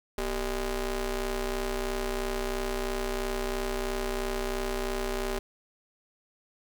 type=ring-modulated tone; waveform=sawtooth; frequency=209.5 Hz; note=G#3; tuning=15 cents sharp; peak=-22 dBFS; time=0.18-5.39 s; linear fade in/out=2 ms; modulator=178 Hz; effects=8-bit